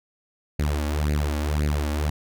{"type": "tone with flanger", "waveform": "sawtooth", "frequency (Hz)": 74.2, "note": "D2", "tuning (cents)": 18, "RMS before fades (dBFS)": -24, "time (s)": [0.59, 2.1], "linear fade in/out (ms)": 5, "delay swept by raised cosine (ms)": [0.44, 3.64], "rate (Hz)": 1.9, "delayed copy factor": 0.8, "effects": []}